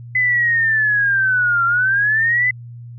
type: linear two-way sweep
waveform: sine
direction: down then up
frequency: 2028 to 1367 to 2028 Hz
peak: -13 dBFS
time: 0.15-2.51 s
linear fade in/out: 5 ms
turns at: 1.65 s
effects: added 119 Hz sine -32 dBFS peak until 2.98 s